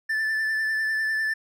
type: tone with vibrato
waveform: triangle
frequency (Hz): 1760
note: A6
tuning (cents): 0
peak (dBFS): -21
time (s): 0.09-1.34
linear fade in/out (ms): 10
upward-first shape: sine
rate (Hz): 10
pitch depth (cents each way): 22
effects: none